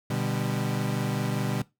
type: chord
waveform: 35% pulse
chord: G major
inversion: first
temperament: equal with one note detuned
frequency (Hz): 123.47 / 148.62 / 196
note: B2 / D3 / G3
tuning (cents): 0 / +21 / 0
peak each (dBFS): -28 / -29 / -30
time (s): 0.1-1.62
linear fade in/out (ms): 5
effects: noise-tail reverb RT60 0.2 s tail -19 dB re dry